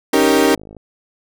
35% pulse chord, Eb dominant seventh, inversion third, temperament equal, 277.2 / 311.1 / 392 / 466.2 Hz, Db4 / Eb4 / G4 / Bb4, 0 / 0 / 0 / 0 cents, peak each -15 dBFS, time 0.13-0.55 s, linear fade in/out 5 ms
click train, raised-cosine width 2 ms, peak -24 dBFS, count 33, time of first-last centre 0.16-0.767 s, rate 52.7 Hz
effects none

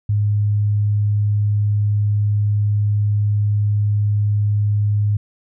sine tone, 103.83 Hz, G#2, in tune, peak -14 dBFS, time 0.09-5.17 s, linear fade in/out 5 ms, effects none

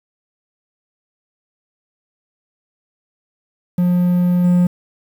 triangle tone with level steps, 177.7 Hz, F3, 30 cents sharp, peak -10 / -8 dBFS, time 3.78-4.67 s, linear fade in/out 5 ms, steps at 4.44 s, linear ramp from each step 5 ms, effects 7-bit

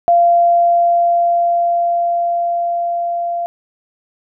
sine tone with level ramp, 690 Hz, F5, 21 cents flat, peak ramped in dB -7 to -17 dBFS, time 0.08-3.46 s, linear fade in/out 0 ms, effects none

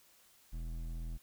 triangle tone with hard clipping, 41.2 Hz, E1, in tune, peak -40 dBFS, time 0.52-1.18 s, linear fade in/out 20 ms, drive 15 dB, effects white hiss -65 dBFS RMS until 1.22 s

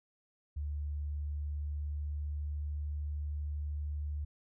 sine tone with pitch glide, 73.42 to 73.93 Hz, D2 to D2, 0 to +12 cents, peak -34 dBFS, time 0.56-4.25 s, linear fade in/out 10 ms, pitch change +12 cents, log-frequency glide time 0.93-2.75 s, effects none

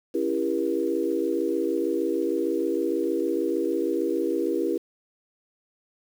sine chord, C# diminished seventh, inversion none, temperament just, 277.2 / 332.6 / 399.1 / 479 Hz, C#4 / E4 / G4 / Bb4, 0 / +16 / +31 / +47 cents, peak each -31 / -26 / -28 / -29 dBFS, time 0.14-4.78 s, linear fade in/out 10 ms, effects 8-bit

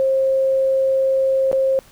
sine tone with dropouts, 533 Hz, C5, 32 cents sharp, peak -14 dBFS, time 0-1.79 s, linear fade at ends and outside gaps 0 ms, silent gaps 1.515-1.529 s, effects pink hiss -49 dBFS RMS until 1.91 s

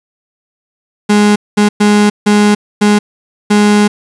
35% pulse tone bursts at uneven times, 207.7 Hz, G#3, in tune, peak -4 dBFS, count 6, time 1.09-1.36 / 1.57-1.69 / 1.8-2.1 / 2.26-2.55 / 2.81-2.99 / 3.5-3.88 s, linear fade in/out 10 ms, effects resampled to 24000 Hz + 7-bit

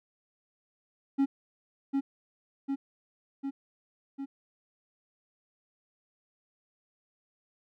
triangle tone with echo, 274.6 Hz, C#4, 16 cents flat, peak -20 dBFS, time 1.18-1.26 s, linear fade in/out 20 ms, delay 750 ms, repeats 4, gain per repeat -3 dB, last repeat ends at 4.26 s, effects none

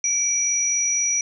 sine tone pair together, 2311 / 5828 Hz, D7 / F#8, -28 / -27 cents, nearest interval octave + major third, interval 1601 cents, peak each -29 / -19 dBFS, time 0.04-1.21 s, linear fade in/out 2 ms, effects none

